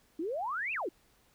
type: exponential two-way sweep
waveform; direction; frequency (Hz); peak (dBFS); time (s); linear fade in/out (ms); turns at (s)
sine; up then down; 300 to 2758 to 300; -32; 0.19-0.89; 5; 0.73
effects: pink hiss -67 dBFS RMS until 1.34 s

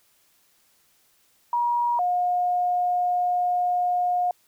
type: tone pair in turn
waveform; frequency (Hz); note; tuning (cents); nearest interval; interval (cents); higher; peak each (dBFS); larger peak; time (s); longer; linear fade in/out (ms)
sine; 956 / 716.2; A#5 / F5; +43 / +43; perfect fourth; 500; first; -20; neither; 1.53-1.99 / 1.99-4.31; second; 2
effects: white hiss -63 dBFS RMS until 4.47 s

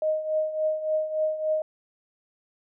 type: tone with tremolo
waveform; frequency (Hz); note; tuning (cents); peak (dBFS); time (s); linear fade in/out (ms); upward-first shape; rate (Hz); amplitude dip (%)
sine; 622.3; D#5; 0; -20; 0.02-1.62; 2; triangle; 3.5; 75
effects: none

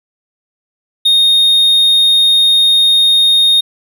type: tone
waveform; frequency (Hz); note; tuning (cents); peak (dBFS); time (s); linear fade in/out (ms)
triangle; 3700; A#7; -14; -5; 1.05-3.61; 10
effects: none

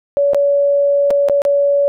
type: tone with dropouts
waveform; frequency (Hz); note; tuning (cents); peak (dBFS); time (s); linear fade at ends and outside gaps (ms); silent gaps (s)
sine; 567; C#5; +39; -10; 0.17-1.88; 0; 0.334-0.346 / 1.105-1.109 / 1.286-1.297 / 1.419-1.451
effects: none

